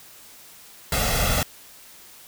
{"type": "noise with comb filter", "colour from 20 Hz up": "pink", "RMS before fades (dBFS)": -22, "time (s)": [0.92, 1.43], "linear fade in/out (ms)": 2, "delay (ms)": 1.5, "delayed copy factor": 0.75, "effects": ["white hiss -47 dBFS RMS until 2.27 s"]}